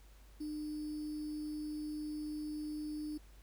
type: tone with sample-and-hold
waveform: sine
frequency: 302.4 Hz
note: D#4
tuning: 49 cents flat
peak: -38 dBFS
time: 0.4-3.18 s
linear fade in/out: 10 ms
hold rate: 4900 Hz
effects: added 50 Hz sine -56 dBFS peak until 3.42 s + pink hiss -66 dBFS RMS until 3.42 s